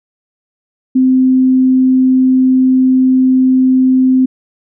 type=tone; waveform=sine; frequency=258.8 Hz; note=C4; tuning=19 cents flat; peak=-6 dBFS; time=0.95-4.26 s; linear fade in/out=10 ms; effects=none